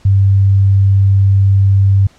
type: tone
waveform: sine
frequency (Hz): 98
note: G2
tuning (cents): 0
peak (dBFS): -6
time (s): 0.05-2.07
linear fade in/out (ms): 5
effects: pink hiss -48 dBFS RMS until 2.18 s + low-pass 7000 Hz 12 dB/octave